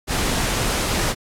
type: noise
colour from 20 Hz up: pink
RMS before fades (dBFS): -21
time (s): 0.07-1.15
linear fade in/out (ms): 50
effects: low-pass 11000 Hz 12 dB/octave + AAC 64 kbps